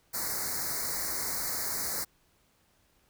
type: band-stop noise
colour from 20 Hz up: white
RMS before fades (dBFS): -33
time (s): 0.13-2.05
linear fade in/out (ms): 20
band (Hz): 2200 to 4100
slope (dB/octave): 96
effects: pink hiss -68 dBFS RMS until 3.09 s